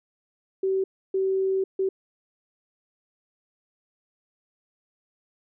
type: tone bursts at uneven times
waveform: sine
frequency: 382.9 Hz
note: G4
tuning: 41 cents flat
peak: -21 dBFS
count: 3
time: 0.63-0.84 / 1.14-1.64 / 1.79-1.89 s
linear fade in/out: 5 ms
effects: none